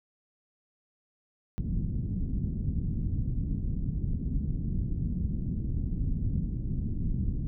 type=low-pass noise; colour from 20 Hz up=pink; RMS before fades=-30 dBFS; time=1.58-7.47 s; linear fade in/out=0 ms; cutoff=230 Hz; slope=24 dB/octave; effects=none